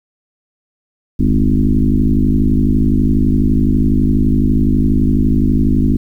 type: tone with frequency modulation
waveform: sine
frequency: 138.59 Hz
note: C#3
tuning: in tune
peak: -9 dBFS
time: 1.19-5.97 s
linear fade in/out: 10 ms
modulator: 52 Hz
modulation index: 3
effects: 8-bit